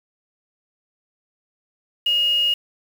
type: tone with quantisation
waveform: sine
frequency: 2863 Hz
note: F7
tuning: 42 cents sharp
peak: -16 dBFS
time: 2.06-2.54 s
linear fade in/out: 5 ms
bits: 6
effects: none